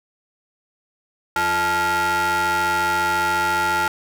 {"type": "ring-modulated tone", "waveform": "45% pulse", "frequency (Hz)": 261.6, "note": "C4", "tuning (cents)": 0, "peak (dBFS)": -15, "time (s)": [1.36, 3.88], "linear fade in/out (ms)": 2, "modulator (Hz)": 1130, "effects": []}